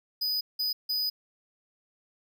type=tone bursts at uneven times; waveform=square; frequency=4978 Hz; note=D#8; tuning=in tune; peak=-27 dBFS; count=3; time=0.21-0.41 / 0.59-0.73 / 0.89-1.1 s; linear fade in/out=10 ms; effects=none